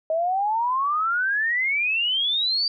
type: exponential sweep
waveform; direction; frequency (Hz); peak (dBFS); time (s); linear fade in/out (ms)
sine; up; 627 to 4699; -20; 0.1-2.68; 2
effects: none